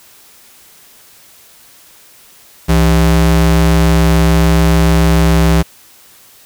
square ring-modulated tone, 116.54 Hz, A#2, in tune, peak -5 dBFS, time 2.68-5.63 s, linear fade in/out 20 ms, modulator 50 Hz, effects white hiss -43 dBFS RMS until 6.45 s

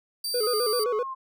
sawtooth tone, 4662 Hz, D8, 14 cents flat, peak -25 dBFS, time 0.24-0.84 s, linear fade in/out 5 ms
triangle tone with vibrato, 457.9 Hz, A#4, 31 cents flat, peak -22 dBFS, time 0.34-1.03 s, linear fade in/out 5 ms, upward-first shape square, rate 7.7 Hz, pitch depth 120 cents each way
sine linear sweep, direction down, 1261 to 1045 Hz, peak -31 dBFS, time 0.42-1.15 s, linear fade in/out 20 ms
effects none

